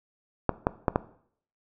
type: clicks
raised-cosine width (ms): 1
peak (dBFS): -7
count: 4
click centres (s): 0.493 / 0.669 / 0.882 / 0.959
effects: noise-tail reverb RT60 0.6 s tail -17 dB re dry